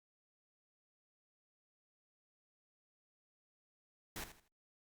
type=noise with echo; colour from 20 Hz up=pink; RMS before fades=-44 dBFS; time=4.16-4.24 s; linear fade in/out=2 ms; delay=80 ms; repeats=3; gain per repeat=-11 dB; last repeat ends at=4.48 s; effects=noise-tail reverb RT60 0.1 s tail -19 dB re dry + Opus 48 kbps